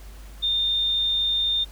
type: tone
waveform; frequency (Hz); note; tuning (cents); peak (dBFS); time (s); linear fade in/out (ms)
sine; 3626; A#7; -49; -20; 0.42-1.65; 20
effects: added 50 Hz sine -39 dBFS peak until 1.71 s + pink hiss -50 dBFS RMS until 1.71 s